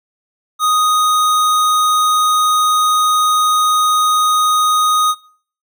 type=tone; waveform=square; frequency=1244.5 Hz; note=D#6; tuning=in tune; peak=-12 dBFS; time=0.59-5.15 s; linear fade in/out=50 ms; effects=noise-tail reverb RT60 0.5 s tail -21 dB re dry